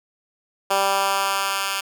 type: tone with high-pass filter sweep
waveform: 10% pulse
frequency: 196 Hz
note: G3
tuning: in tune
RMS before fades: -22 dBFS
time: 0.7-1.81 s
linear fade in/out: 10 ms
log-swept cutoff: 610 to 1800 Hz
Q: 1.1
effects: none